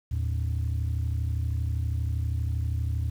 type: tone pair together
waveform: sine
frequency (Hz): 78.6 / 111.16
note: D#2 / A2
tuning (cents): +18 / +18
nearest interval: tritone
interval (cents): 600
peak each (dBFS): -25 / -27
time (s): 0.11-3.1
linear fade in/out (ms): 10
effects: tanh soft clip ceiling -22 dBFS + 9-bit